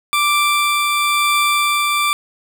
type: tone with tremolo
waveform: 20% pulse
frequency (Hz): 1174.7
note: D6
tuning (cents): 0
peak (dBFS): -8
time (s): 0.13-2.13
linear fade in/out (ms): 0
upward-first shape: triangle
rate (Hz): 1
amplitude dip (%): 25
effects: none